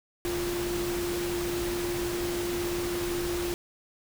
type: tone in noise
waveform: sine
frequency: 349.2 Hz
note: F4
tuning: in tune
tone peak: -29 dBFS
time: 0.25-3.54 s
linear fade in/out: 0 ms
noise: pink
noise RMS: -35 dBFS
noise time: 0.25-3.54 s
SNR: +3 dB
effects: none